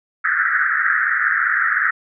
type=band-pass noise; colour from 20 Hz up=white; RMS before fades=-18 dBFS; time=0.24-1.91 s; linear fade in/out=10 ms; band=1300 to 1900 Hz; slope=96 dB/octave; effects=none